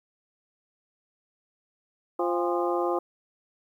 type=harmonic tone with a mistuned harmonic; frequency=174.61 Hz; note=F3; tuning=in tune; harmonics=2 / 3 / 4 / 5 / 6 / 7; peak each=-27 / -30 / -33 / -32 / -34 / -35 dBFS; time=2.19-2.99 s; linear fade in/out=5 ms; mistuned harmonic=5; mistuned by=-120 cents; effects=10-bit